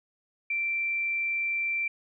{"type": "tone", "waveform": "sine", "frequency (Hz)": 2349, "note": "D7", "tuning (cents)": 0, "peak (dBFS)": -26, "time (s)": [0.5, 1.88], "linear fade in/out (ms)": 5, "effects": []}